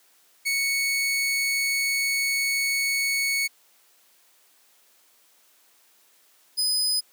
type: tone pair in turn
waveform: sawtooth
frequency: 2217 / 5010 Hz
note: C#7 / D#8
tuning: 0 / +11 cents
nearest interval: octave + major second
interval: 1411 cents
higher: second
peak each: -19 dBFS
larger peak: neither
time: 0.45-3.48 / 6.57-7.01 s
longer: first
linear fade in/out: 20 ms
effects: white hiss -60 dBFS RMS until 7.12 s + high-pass 300 Hz 12 dB/octave